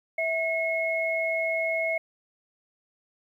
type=tone pair together; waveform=sine; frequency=654 / 2173 Hz; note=E5 / C#7; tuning=-14 / -35 cents; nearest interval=octave + major sixth; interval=2079 cents; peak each=-27 dBFS; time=0.18-1.98 s; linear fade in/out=5 ms; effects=10-bit